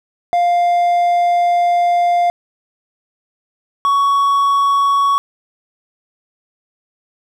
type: tone pair in turn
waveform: triangle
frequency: 700 / 1118.6 Hz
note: F5 / C#6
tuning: +4 / +15 cents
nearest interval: minor sixth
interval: 811 cents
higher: second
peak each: -9 dBFS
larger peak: neither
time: 0.33-2.3 / 3.85-5.18 s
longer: first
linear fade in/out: 0 ms
effects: none